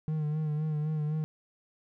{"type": "tone with vibrato", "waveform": "triangle", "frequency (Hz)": 153, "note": "D#3", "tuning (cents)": -29, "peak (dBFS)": -26, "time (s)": [0.08, 1.24], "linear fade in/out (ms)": 0, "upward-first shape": "sine", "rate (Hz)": 3.9, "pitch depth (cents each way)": 42, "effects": []}